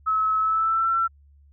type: tone with pitch glide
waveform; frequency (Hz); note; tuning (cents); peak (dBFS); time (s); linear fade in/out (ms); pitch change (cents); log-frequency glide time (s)
sine; 1292 to 1346.9; E6 to E6; -35 to +37; -19; 0.06-1.08; 20; +72; 0.39-0.9
effects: added 71 Hz sine -51 dBFS peak until 1.52 s